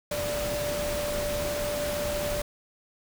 sine tone in noise, 587.3 Hz, D5, in tune, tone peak -29 dBFS, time 0.11-2.42 s, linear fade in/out 5 ms, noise pink, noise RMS -33 dBFS, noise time 0.11-2.42 s, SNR +1 dB, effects none

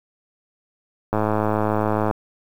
click train, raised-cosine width 1 ms, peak -7 dBFS, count 106, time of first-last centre 1.13-2.111 s, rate 107 Hz, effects 7-bit

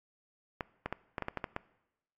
clicks, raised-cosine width 0.5 ms, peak -19 dBFS, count 9, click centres 0.608 / 0.86 / 0.926 / 1.182 / 1.223 / 1.284 / 1.373 / 1.442 / 1.564 s, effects noise-tail reverb RT60 0.9 s tail -20 dB re dry + AAC 64 kbps

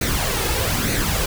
pink noise with flanger, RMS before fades -21 dBFS, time 0.01-1.26 s, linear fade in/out 5 ms, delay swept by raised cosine 0.47 to 2.37 ms, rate 1.1 Hz, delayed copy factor +0.55, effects none

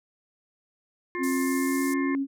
harmonic tone, 353.7 Hz, F4, 22 cents sharp, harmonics 1 / 3 / 5 / 6, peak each -31 / -35 / -37 / -36 dBFS, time 1.15-2.15 s, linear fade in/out 0 ms
sine tone with pitch glide, 266.4 to 274.7 Hz, C4 to C#4, +31 to -16 cents, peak -24 dBFS, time 1.18-2.27 s, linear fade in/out 50 ms, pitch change +53 cents, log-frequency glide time 1.4-1.9 s
white band-pass noise, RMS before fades -39 dBFS, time 1.23-1.94 s, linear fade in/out 5 ms, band 5600 to 12000 Hz, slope 24 dB/octave
effects none

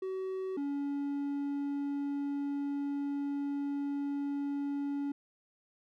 triangle tone pair in turn, 378 / 283.2 Hz, F#4 / C#4, +37 / +37 cents, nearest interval perfect fourth, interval 500 cents, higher first, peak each -32 / -30 dBFS, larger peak second, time 0.02-0.57 / 0.57-5.12 s, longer second, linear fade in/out 5 ms, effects none

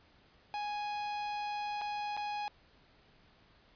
45% pulse tone with dropouts, 830.6 Hz, G#5, in tune, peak -35 dBFS, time 0.54-2.48 s, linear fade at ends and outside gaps 0 ms, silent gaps 1.813-1.817 / 2.167-2.174 s, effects pink hiss -64 dBFS RMS until 3.75 s + resampled to 11025 Hz

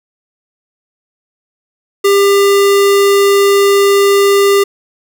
square tone, 399.2 Hz, G4, 32 cents sharp, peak -7 dBFS, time 2.04-4.64 s, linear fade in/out 10 ms, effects none

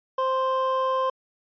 triangle tone pair together, 523.2 / 1046.5 Hz, C5 / C6, 0 / 0 cents, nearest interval octave, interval 1200 cents, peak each -23 / -22 dBFS, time 0.18-1.1 s, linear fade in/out 5 ms, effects resampled to 11025 Hz

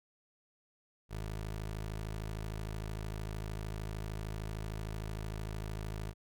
20% pulse tone, 53.2 Hz, G#1, 42 cents sharp, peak -33 dBFS, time 1.09-6.14 s, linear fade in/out 50 ms, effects none

